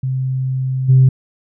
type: tone with level steps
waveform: sine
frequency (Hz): 130.81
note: C3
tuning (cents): 0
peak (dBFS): -16 / -5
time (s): 0.03-1.09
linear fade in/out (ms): 5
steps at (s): 0.88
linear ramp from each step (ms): 20
effects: tanh soft clip ceiling -2 dBFS